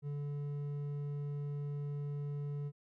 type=tone with hard clipping; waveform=triangle; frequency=144.5 Hz; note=D3; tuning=28 cents flat; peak=-38 dBFS; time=0.02-2.72 s; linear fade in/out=50 ms; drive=9 dB; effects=none